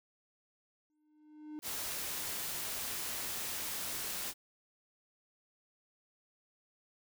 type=tone with exponential growth; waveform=triangle; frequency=303.8 Hz; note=D#4; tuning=41 cents flat; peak=-37 dBFS; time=0.9-1.59 s; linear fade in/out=0 ms; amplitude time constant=150 ms
type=noise; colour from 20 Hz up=white; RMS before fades=-39 dBFS; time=1.62-4.34 s; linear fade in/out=50 ms
effects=none